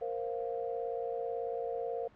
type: chord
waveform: sine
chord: Bb suspended second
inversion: none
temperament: just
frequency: 466.2 / 524.4 / 699.2 Hz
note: Bb4 / C5 / F5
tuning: 0 / +4 / +2 cents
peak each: -36 / -39 / -40 dBFS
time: 0.01-2.08 s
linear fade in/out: 10 ms
effects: pink hiss -61 dBFS RMS until 2.15 s + low-pass 2000 Hz 12 dB/octave